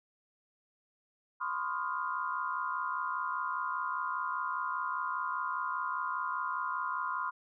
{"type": "tone cluster", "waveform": "sine", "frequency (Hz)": [1015, 1080, 1232, 1408], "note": ["B5", "C#6", "D#6", "F6"], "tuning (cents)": [47, -45, -17, 14], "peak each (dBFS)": [-36, -38, -39, -38], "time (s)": [1.4, 7.31], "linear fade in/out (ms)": 20, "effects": []}